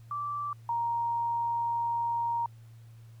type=tone pair in turn; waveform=sine; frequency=1166 / 935.9 Hz; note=D6 / A#5; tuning=-13 / +7 cents; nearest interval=major third; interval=380 cents; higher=first; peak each=-31 / -27 dBFS; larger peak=second; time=0.11-0.53 / 0.69-2.46 s; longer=second; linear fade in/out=2 ms; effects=added 114 Hz sine -48 dBFS peak until 3.2 s + pink hiss -66 dBFS RMS until 3.2 s

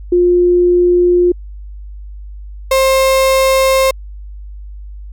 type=tone pair in turn; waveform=sine / 35% pulse; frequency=354.1 / 530.6 Hz; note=F4 / C5; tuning=+24 / +24 cents; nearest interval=perfect fifth; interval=700 cents; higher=second; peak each=-7 dBFS; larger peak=neither; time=0.12-1.32 / 2.71-3.91 s; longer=neither; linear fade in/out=5 ms; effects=added 50 Hz sine -27 dBFS peak until 5.12 s

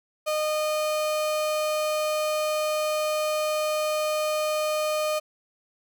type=tone; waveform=35% pulse; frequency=613 Hz; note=D#5; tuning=26 cents flat; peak=-22 dBFS; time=0.26-5.2 s; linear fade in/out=20 ms; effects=none

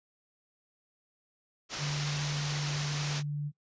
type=low-pass noise; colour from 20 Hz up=white; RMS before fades=-38 dBFS; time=1.69-3.23 s; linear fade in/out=50 ms; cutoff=6600 Hz; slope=48 dB/octave
type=tone; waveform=sine; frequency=146.5 Hz; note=D3; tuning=4 cents flat; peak=-31 dBFS; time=1.78-3.52 s; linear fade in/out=50 ms
effects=noise-tail reverb RT60 0.1 s tail -22 dB re dry + resampled to 16000 Hz

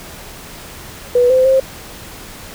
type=tone with pitch steps; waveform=sine; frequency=490.3 / 516 / 530 Hz; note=B4 / C5 / C5; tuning=-13 / -24 / +22 cents; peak=-8 dBFS; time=1.15-1.6 s; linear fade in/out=5 ms; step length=150 ms; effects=pink hiss -34 dBFS RMS until 2.54 s

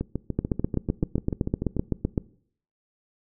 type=two click trains; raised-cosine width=3 ms; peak=-14 / -10 dBFS; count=13 / 15; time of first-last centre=0.01-1.767 / 0.39-2.178 s; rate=6.83 / 7.83 Hz; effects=noise-tail reverb RT60 0.6 s tail -21 dB re dry

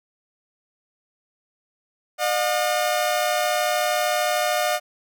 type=tone pair together; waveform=sawtooth; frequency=606 / 719.3 Hz; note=D#5 / F#5; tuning=-46 / -49 cents; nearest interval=minor third; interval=297 cents; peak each=-19 dBFS; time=2.18-4.8 s; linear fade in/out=50 ms; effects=none

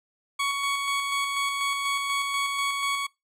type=tone with tremolo; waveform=20% pulse; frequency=1118 Hz; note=C#6; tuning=14 cents sharp; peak=-19 dBFS; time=0.39-3.07 s; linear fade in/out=10 ms; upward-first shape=square; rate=4.1 Hz; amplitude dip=30%; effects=noise-tail reverb RT60 0.2 s tail -22 dB re dry + low-pass 11000 Hz 12 dB/octave

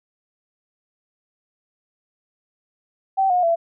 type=tone with pitch steps; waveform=sine; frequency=772 / 720.3 / 672.1 Hz; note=G5 / F#5 / E5; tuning=-27 / -47 / +33 cents; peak=-15 dBFS; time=3.17-3.56 s; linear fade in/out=20 ms; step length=130 ms; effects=none

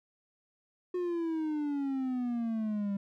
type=exponential sweep; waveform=triangle; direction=down; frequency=363.4 to 196.9 Hz; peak=-28 dBFS; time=0.94-2.97 s; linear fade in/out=5 ms; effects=none

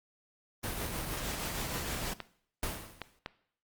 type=noise with tremolo; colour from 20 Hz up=pink; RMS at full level=-35 dBFS; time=0.63-2.14 s; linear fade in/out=10 ms; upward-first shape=triangle; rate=6.4 Hz; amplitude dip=35%
type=clicks; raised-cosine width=0.3 ms; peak=-21 dBFS; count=3; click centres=2.203 / 3.017 / 3.261 s
type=noise with exponential decay; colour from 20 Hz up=pink; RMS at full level=-32 dBFS; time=2.63-3.19 s; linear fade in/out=1 ms; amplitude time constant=120 ms
effects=noise-tail reverb RT60 0.6 s tail -17 dB re dry + Opus 32 kbps

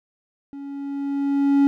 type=tone with level ramp; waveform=triangle; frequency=279.8 Hz; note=C#4; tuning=16 cents sharp; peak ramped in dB=-31 to -10 dBFS; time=0.53-1.67 s; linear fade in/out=0 ms; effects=none

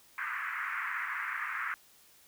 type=band-pass noise; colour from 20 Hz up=white; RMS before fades=-36 dBFS; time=0.18-1.74 s; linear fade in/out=0 ms; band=1100 to 2100 Hz; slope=48 dB/octave; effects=white hiss -61 dBFS RMS until 2.27 s

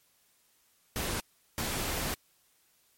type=noise bursts at uneven times; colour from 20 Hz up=pink; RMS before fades=-33 dBFS; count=2; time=0.96-1.2 / 1.58-2.14 s; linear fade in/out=0 ms; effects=white hiss -68 dBFS RMS until 2.97 s + MP3 64 kbps

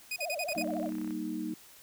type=tone bursts; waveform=sawtooth; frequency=2489 Hz; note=D#7; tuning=in tune; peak=-29 dBFS; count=6; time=0.11-0.627 s; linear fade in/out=5 ms; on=52 ms; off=41 ms
type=tone with vibrato; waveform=sine; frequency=644 Hz; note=E5; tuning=41 cents flat; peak=-34 dBFS; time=0.18-0.91 s; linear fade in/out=50 ms; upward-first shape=triangle; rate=14 Hz; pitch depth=240 cents each way
type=click train; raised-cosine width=0.5 ms; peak=-34 dBFS; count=21; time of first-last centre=0.49-1.107 s; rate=32.4 Hz
type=chord; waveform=sine; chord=Eb major; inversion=first; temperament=just; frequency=194.45 / 233.3 / 311.1 Hz; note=G3 / Bb3 / Eb4; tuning=-14 / +2 / 0 cents; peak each=-40 / -38 / -35 dBFS; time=0.56-1.54 s; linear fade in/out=5 ms
effects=white hiss -55 dBFS RMS until 1.82 s

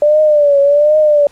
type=tone with vibrato; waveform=sine; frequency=587.3 Hz; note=D5; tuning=in tune; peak=-6 dBFS; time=0.02-1.27 s; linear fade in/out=2 ms; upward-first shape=triangle; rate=1.3 Hz; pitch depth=93 cents each way; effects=pink hiss -47 dBFS RMS until 1.31 s + low-pass 10000 Hz 12 dB/octave

